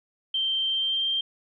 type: tone with pitch glide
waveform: sine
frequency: 3136 to 3167 Hz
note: G7 to G7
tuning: 0 to +17 cents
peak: -23 dBFS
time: 0.34-1.21 s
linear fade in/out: 5 ms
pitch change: +17 cents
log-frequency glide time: 0.68-1.07 s
effects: none